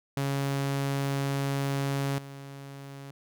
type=tone with level steps; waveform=sawtooth; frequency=138.59 Hz; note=C#3; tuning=in tune; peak=-23 / -37 dBFS; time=0.17-3.11 s; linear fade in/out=2 ms; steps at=2.18 s; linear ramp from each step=5 ms; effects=none